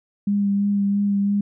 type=tone with vibrato; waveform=sine; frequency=201.3 Hz; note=G3; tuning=46 cents sharp; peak=-17 dBFS; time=0.27-1.41 s; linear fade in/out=5 ms; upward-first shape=sine; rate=3 Hz; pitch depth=16 cents each way; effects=none